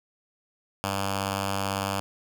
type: tone with notch filter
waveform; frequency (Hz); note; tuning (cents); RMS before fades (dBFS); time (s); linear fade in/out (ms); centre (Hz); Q
5% pulse; 98; G2; 0; -29; 0.84-2; 0; 370; 1.4
effects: none

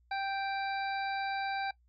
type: harmonic tone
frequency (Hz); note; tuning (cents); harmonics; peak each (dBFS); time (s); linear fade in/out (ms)
784; G5; 0; 1 / 2 / 3 / 5 / 6; -33 / -39 / -43 / -47 / -49; 0.11-1.71; 5
effects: noise-tail reverb RT60 0.1 s tail -19 dB re dry + added 60 Hz sine -64 dBFS peak until 1.88 s

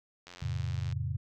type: click train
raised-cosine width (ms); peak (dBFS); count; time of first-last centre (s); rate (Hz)
0.2; -30; 59; 0.27-0.925; 88.6
type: chord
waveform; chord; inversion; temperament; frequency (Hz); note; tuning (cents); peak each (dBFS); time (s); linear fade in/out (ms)
sine; F augmented; none; just; 87.31 / 109.13 / 136.42; F2 / A2 / C#3; 0 / -14 / -27; -35; 0.42-1.17; 5
effects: none

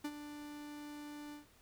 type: tone with ADSR envelope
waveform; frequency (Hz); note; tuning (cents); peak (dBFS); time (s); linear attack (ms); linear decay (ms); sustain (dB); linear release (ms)
45% pulse; 294.8; D4; +7; -36; 0.04-1.46; 9; 53; -10; 130
effects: pink hiss -66 dBFS RMS until 1.61 s

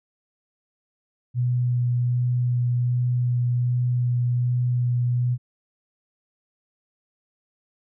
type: tone with vibrato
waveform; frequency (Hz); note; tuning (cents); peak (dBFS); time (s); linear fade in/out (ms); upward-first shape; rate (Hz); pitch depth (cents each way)
sine; 122.8; B2; -9; -19; 1.34-5.38; 50; sine; 1.3; 10
effects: none

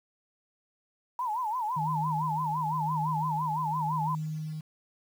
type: tone with vibrato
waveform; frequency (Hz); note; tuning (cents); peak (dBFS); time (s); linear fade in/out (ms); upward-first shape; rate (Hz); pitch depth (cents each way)
sine; 929; A#5; -6; -28; 1.19-4.15; 2; sine; 5.9; 180
type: tone with tremolo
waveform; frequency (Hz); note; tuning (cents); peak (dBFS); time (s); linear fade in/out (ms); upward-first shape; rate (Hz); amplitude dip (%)
sine; 155.56; D#3; 0; -30; 1.76-4.61; 10; sine; 0.96; 35
effects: 9-bit

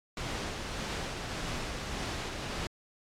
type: noise with tremolo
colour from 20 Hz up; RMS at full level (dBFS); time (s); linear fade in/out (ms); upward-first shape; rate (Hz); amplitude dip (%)
pink; -35; 0.17-2.67; 2; sine; 1.7; 30
effects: low-pass 6000 Hz 12 dB/octave + AAC 64 kbps

